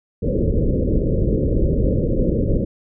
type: low-pass noise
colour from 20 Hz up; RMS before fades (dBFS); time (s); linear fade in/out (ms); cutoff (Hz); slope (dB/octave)
pink; -18; 0.22-2.65; 10; 560; 96
effects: none